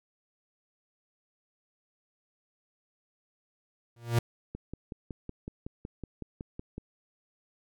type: tone with exponential growth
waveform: 45% pulse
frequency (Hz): 117.8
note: A#2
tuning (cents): +19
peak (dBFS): -19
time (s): 3.96-4.19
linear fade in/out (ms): 5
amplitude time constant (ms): 48
type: click train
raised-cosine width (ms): 3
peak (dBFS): -25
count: 13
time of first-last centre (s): 4.55-6.78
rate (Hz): 5.38
effects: none